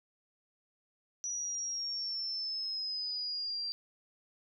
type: exponential sweep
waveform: sine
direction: down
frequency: 5870 to 4699 Hz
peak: -34 dBFS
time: 1.24-3.72 s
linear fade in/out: 0 ms
effects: none